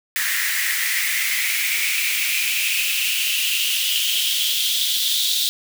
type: noise with high-pass filter sweep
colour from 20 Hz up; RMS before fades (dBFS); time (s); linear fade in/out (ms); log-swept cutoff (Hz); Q
white; -21; 0.16-5.49; 0; 1800 to 3700; 6.2
effects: none